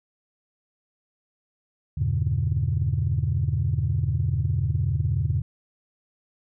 sine chord, E diminished seventh, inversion none, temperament just, 82.41 / 98.89 / 118.67 / 142.4 Hz, E2 / G2 / Bb2 / Db3, 0 / +16 / +31 / +47 cents, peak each -26 dBFS, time 1.97-5.42 s, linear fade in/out 10 ms, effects tanh soft clip ceiling -13 dBFS

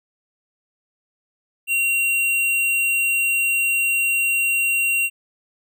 square tone, 2750 Hz, F7, 27 cents flat, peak -18 dBFS, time 1.67-5.1 s, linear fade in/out 50 ms, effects none

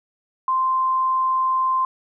sine tone, 1043 Hz, C6, 6 cents flat, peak -17 dBFS, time 0.48-1.85 s, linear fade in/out 2 ms, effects none

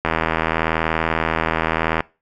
click train, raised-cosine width 0.5 ms, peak -3 dBFS, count 159, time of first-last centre 0.05-2.005 s, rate 80.8 Hz, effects noise-tail reverb RT60 0.3 s tail -22 dB re dry

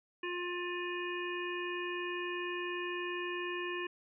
harmonic tone with a mistuned harmonic, 354 Hz, F4, 23 cents sharp, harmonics 1 / 3 / 5 / 7 / 8, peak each -38 / -43 / -42 / -43 / -47 dBFS, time 0.23-3.87 s, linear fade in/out 5 ms, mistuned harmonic 8, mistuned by +20 cents, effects none

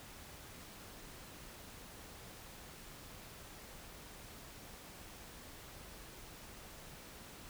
silence, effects pink hiss -53 dBFS RMS until 7.49 s

